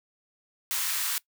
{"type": "high-pass noise", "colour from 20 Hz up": "white", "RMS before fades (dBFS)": -29, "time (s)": [0.71, 1.18], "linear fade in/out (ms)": 0, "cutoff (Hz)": 1000, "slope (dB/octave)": 24, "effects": ["noise-tail reverb RT60 0.1 s tail -21 dB re dry"]}